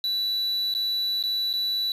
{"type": "tone with dropouts", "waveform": "triangle", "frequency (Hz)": 3951, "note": "B7", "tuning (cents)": 0, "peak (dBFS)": -22, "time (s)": [0.04, 1.92], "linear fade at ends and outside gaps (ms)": 1, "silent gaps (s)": [[0.739, 0.749], [1.227, 1.237], [1.53, 1.537]], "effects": ["resampled to 32000 Hz", "8-bit"]}